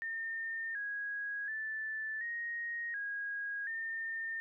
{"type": "tone with pitch steps", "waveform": "sine", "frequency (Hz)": [1815, 1650, 1757, 1872, 1642, 1813], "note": ["A#6", "G#6", "A6", "A#6", "G#6", "A#6"], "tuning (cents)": [-47, -12, -3, 7, -20, -49], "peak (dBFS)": -36, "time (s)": [0.02, 4.4], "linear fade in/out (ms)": 0, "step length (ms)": 730, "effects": []}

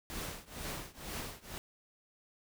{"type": "noise with tremolo", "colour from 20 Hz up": "pink", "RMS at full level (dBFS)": -39, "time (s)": [0.1, 1.58], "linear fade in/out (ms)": 0, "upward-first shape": "triangle", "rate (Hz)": 2.1, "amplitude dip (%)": 95, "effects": []}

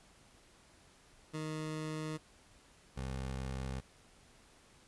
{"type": "tone pair in turn", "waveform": "20% pulse", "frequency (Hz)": [155.7, 65.63], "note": ["D#3", "C2"], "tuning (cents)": [2, 6], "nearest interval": "octave + minor third", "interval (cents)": 1496, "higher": "first", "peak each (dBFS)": [-33, -33], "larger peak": "neither", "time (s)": [[1.33, 2.18], [2.96, 3.81]], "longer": "neither", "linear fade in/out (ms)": 20, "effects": ["pink hiss -63 dBFS RMS until 4.87 s", "resampled to 24000 Hz"]}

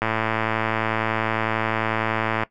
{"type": "click train", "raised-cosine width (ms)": 0.5, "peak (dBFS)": -7, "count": 269, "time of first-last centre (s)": [0.02, 2.434], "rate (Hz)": 111, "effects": ["noise-tail reverb RT60 0.1 s tail -17 dB re dry"]}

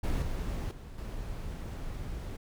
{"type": "noise with level steps", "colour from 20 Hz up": "brown", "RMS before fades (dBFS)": [-30, -34, -44, -38], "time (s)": [0.03, 2.37], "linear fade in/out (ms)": 10, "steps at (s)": [0.22, 0.71, 0.98], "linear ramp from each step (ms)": 2, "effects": []}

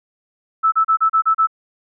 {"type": "tone bursts", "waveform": "sine", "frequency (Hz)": 1312, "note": "E6", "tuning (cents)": -9, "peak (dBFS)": -11, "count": 7, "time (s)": [0.63, 1.472], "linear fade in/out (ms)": 20, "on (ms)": 92, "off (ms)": 33, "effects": []}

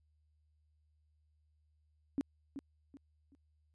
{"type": "tone with echo", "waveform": "sine", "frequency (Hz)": 277.2, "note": "C#4", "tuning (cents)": 0, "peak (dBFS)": -30, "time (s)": [2.18, 2.21], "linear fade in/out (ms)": 0, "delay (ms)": 380, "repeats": 3, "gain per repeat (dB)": -10, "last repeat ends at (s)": 3.35, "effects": ["added 76 Hz sine -70 dBFS peak until 3.74 s", "resampled to 24000 Hz"]}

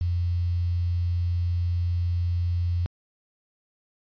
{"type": "tone with quantisation", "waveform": "sine", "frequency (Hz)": 87.31, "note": "F2", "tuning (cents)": 0, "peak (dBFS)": -22, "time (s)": [0.01, 2.86], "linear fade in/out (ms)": 0, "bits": 8, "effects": ["resampled to 11025 Hz"]}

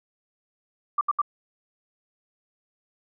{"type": "tone bursts", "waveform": "sine", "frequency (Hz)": 1174.7, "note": "D6", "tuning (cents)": 0, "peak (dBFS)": -19, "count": 3, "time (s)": [0.98, 1.217], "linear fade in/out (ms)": 5, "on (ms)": 31, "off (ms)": 72, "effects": []}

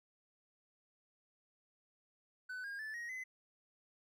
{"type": "tone with pitch steps", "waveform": "triangle", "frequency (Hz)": [1504, 1621.3, 1747.7, 1884, 2031], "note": ["F#6", "G#6", "A6", "A#6", "B6"], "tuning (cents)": [28, -42, -12, 18, 48], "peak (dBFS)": -40, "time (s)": [2.49, 3.24], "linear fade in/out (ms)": 10, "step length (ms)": 150, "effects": []}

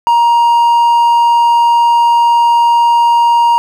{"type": "tone", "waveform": "triangle", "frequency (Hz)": 941, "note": "A#5", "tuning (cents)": 16, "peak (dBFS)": -4, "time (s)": [0.07, 3.58], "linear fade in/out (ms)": 0, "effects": []}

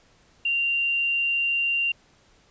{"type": "tone", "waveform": "sine", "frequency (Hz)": 2773, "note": "F7", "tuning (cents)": -13, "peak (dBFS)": -21, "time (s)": [0.45, 1.92], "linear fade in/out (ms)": 5, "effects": ["pink hiss -59 dBFS RMS until 2.5 s", "resampled to 16000 Hz"]}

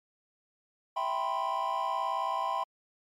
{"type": "chord", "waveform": "triangle", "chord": "C major seventh", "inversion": "first", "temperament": "equal", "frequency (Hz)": [659.3, 784, 987.8, 1046.5], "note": ["E5", "G5", "B5", "C6"], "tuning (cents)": [0, 0, 0, 0], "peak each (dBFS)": [-35, -32, -30, -31], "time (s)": [0.96, 2.64], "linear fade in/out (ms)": 10, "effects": ["tanh soft clip ceiling -21 dBFS", "MP3 96 kbps"]}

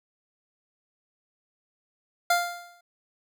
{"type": "tone with exponential decay", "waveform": "25% pulse", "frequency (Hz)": 698.5, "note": "F5", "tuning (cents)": 0, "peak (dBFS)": -14, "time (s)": [2.3, 2.81], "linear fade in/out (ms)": 5, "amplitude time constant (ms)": 110, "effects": []}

